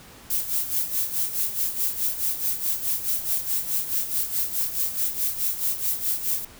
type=noise with tremolo; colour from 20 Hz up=violet; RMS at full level=-23 dBFS; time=0.3-6.45 s; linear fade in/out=5 ms; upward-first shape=sine; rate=4.7 Hz; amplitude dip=70%; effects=pink hiss -47 dBFS RMS until 6.59 s